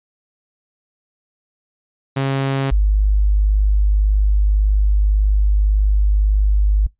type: tone pair in turn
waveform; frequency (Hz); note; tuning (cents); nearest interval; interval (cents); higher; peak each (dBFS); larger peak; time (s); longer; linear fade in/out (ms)
sawtooth / sine; 135.9 / 50.9; C#3 / G#1; -34 / -34; octave + perfect fourth; 1700; first; -13 / -11; second; 2.16-2.71 / 2.71-6.87; second; 10
effects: noise-tail reverb RT60 0.2 s tail -26 dB re dry + resampled to 8000 Hz